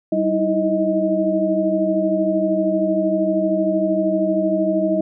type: tone cluster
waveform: sine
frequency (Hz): 193.6 / 314.2 / 327.1 / 629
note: G3 / D#4 / E4 / D#5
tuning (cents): -21 / +17 / -13 / +19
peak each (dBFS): -23 / -22 / -23 / -19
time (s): 0.12-5.01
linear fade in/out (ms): 5
effects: none